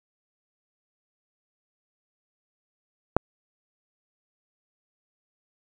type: click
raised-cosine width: 1 ms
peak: -3 dBFS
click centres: 3.166 s
effects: none